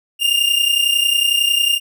45% pulse tone pair together, 2794 / 2825 Hz, F7 / F7, 0 / +19 cents, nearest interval unison, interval 19 cents, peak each -17 / -16 dBFS, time 0.19-1.8 s, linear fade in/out 50 ms, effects none

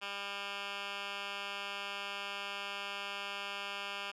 10% pulse tone with band-pass filter, 200 Hz, G3, 35 cents sharp, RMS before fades -41 dBFS, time 0.01-4.12 s, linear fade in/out 20 ms, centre 2400 Hz, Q 2, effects none

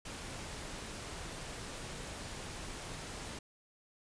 pink noise, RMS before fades -44 dBFS, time 0.05-3.39 s, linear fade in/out 5 ms, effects resampled to 22050 Hz

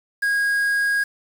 triangle tone with quantisation, 1639 Hz, G#6, 23 cents flat, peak -16 dBFS, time 0.22-1.04 s, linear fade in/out 10 ms, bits 6, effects none

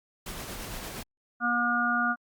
pink noise with tremolo, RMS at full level -37 dBFS, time 0.26-1.03 s, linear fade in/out 5 ms, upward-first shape sine, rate 8.7 Hz, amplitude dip 30%
harmonic tone, 240 Hz, B3, 49 cents flat, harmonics 1 / 3 / 5 / 6, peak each -31 / -32 / -30 / -26 dBFS, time 1.4-2.16 s, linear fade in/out 50 ms
effects Opus 48 kbps

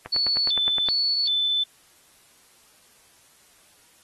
click train, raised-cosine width 0.5 ms, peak -18 dBFS, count 9, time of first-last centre 0.06-0.886 s, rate 9.68 Hz
sine tone with vibrato, 3948 Hz, B7, 1 cent flat, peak -20 dBFS, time 0.12-1.64 s, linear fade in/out 10 ms, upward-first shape square, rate 1.3 Hz, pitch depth 200 cents each way
effects white hiss -57 dBFS RMS until 4.03 s + AAC 32 kbps

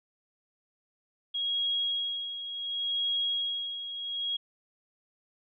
sine tone with tremolo, 3296 Hz, G#7, 14 cents flat, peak -26 dBFS, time 1.34-4.37 s, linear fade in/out 10 ms, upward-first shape sine, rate 0.69 Hz, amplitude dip 65%, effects none

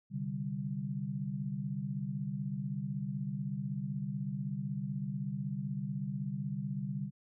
sine chord, C suspended second, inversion none, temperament equal, 130.81 / 146.83 / 196 Hz, C3 / D3 / G3, 0 / 0 / 0 cents, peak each -40 / -38 / -38 dBFS, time 0.1-7.11 s, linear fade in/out 50 ms, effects none

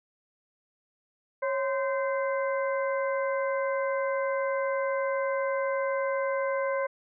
harmonic tone with a mistuned harmonic, 516 Hz, C5, 24 cents flat, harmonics 1 / 2 / 3 / 4, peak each -27 / -33 / -37 / -39 dBFS, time 1.42-6.87 s, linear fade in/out 10 ms, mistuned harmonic 1, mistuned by +100 cents, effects none

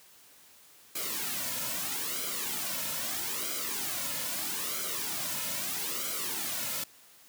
white noise with flanger, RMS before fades -34 dBFS, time 0.95-6.84 s, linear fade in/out 5 ms, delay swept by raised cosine 1.1 to 2.6 ms, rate 0.78 Hz, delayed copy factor -0.75, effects white hiss -57 dBFS RMS until 7.28 s + high-pass 80 Hz 12 dB/octave

